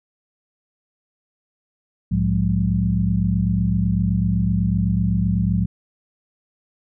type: tone cluster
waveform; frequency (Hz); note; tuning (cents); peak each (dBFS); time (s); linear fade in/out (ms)
sine; 63.1 / 107.1 / 177.7 / 205.6; B1 / A2 / F3 / G#3; +38 / -46 / +30 / -17; -25 / -21 / -20 / -25; 2.11-5.66; 10
effects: none